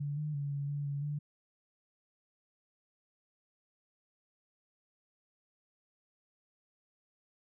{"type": "tone with pitch steps", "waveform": "sine", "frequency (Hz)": [144.1, 151, 142.4, 141.6, 144.1, 141.8, 147], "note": ["D3", "D3", "C#3", "C#3", "D3", "C#3", "D3"], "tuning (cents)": [-33, 48, 47, 37, -33, 40, 2], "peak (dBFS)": -33, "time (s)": [0, 1.19], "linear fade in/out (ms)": 10, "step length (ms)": 170, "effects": []}